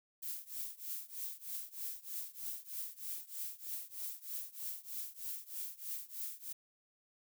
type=noise with tremolo; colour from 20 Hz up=violet; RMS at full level=-40 dBFS; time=0.22-6.53 s; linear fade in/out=10 ms; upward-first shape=triangle; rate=3.2 Hz; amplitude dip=95%; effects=none